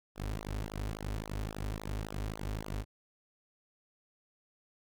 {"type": "tone with flanger", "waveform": "sawtooth", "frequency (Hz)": 51.91, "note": "G#1", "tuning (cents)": 0, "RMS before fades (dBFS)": -38, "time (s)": [0.15, 2.85], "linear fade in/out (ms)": 50, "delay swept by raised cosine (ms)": [0.39, 6.19], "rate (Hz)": 3.6, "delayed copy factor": -0.9, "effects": []}